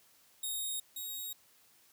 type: tone pair in turn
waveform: 5% pulse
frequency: 3729 / 3779 Hz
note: A#7 / A#7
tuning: 0 / +23 cents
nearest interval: unison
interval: 23 cents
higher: second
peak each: -27 / -31 dBFS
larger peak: first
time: 0.43-0.8 / 0.96-1.33 s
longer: neither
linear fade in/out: 5 ms
effects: white hiss -65 dBFS RMS until 1.92 s + high-pass 60 Hz 12 dB/octave